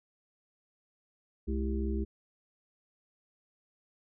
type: harmonic tone with a mistuned harmonic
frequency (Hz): 65.41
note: C2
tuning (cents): 0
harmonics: 1 / 3 / 5 / 6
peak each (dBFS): -31 / -36 / -38 / -39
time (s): 1.47-2.05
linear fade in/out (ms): 20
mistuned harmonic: 3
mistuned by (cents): +140
effects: none